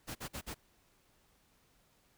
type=noise bursts; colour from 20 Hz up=pink; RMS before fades=-42 dBFS; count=4; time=0.07-0.546 s; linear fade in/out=20 ms; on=83 ms; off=48 ms; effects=pink hiss -70 dBFS RMS until 2.17 s